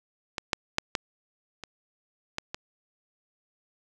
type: clicks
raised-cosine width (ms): 0.2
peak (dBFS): -13 / -6 / -6 / -8 / -21 / -13 / -16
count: 7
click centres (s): 0.382 / 0.532 / 0.784 / 0.952 / 1.637 / 2.384 / 2.545
effects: none